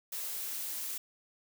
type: noise with high-pass filter sweep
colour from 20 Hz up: blue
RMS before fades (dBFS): -38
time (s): 0.12-0.98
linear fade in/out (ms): 5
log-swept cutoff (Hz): 490 to 220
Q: 2.5
effects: none